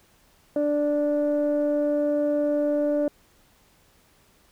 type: tone pair together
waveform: sine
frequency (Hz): 293.8 / 587.3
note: D4 / D5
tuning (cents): +1 / 0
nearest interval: octave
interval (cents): 1199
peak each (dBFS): -23 / -21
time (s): 0.56-3.08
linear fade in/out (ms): 2
effects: tanh soft clip ceiling -16 dBFS + pink hiss -60 dBFS RMS until 4.51 s